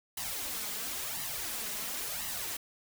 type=noise with flanger; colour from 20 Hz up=white; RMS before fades=-37 dBFS; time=0.17-2.57 s; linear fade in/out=5 ms; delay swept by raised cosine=1 to 4.9 ms; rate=0.96 Hz; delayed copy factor=+0.7; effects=none